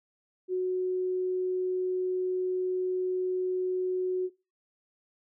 sine tone, 368.2 Hz, F#4, 8 cents flat, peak -26 dBFS, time 0.48-4.3 s, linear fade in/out 50 ms, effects noise-tail reverb RT60 0.3 s tail -23 dB re dry

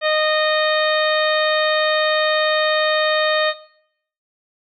harmonic tone, 617 Hz, D#5, 15 cents flat, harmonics 1 / 2 / 3 / 4 / 5 / 6 / 7, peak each -17 / -24 / -22 / -27 / -30 / -27 / -31 dBFS, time 0.01-3.54 s, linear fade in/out 50 ms, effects noise-tail reverb RT60 0.7 s tail -18 dB re dry

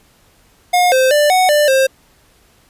square tone with pitch steps, 717 / 520 / 591 / 741 / 593 / 531 Hz, F5 / C5 / D5 / F#5 / D5 / C5, +45 / -11 / +11 / +2 / +17 / +25 cents, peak -10 dBFS, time 0.73-1.87 s, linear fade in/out 10 ms, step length 190 ms, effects pink hiss -52 dBFS RMS until 2.69 s + resampled to 32000 Hz

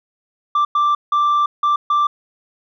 sine tone bursts at uneven times, 1176 Hz, D6, 2 cents sharp, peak -10 dBFS, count 5, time 0.55-0.65 / 0.75-0.95 / 1.12-1.46 / 1.63-1.76 / 1.9-2.07 s, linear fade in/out 5 ms, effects tanh soft clip ceiling -12 dBFS

